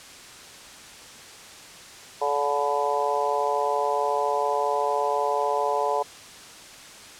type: harmonic tone with a mistuned harmonic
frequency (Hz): 144.3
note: D3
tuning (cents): -30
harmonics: 3 / 4 / 5 / 6 / 7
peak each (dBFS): -28 / -28 / -28 / -28 / -28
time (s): 2.21-6.03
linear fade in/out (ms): 10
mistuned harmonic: 7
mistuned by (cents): -22
effects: white hiss -44 dBFS RMS until 7.19 s + low-pass 8000 Hz 12 dB/octave